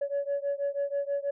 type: beating tone pair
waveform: sine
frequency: 562 / 568.2 Hz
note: C#5 / C#5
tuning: +24 / +43 cents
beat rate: 6.2 Hz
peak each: -29 / -30 dBFS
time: 0.01-1.31 s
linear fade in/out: 10 ms
effects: tanh soft clip ceiling -23 dBFS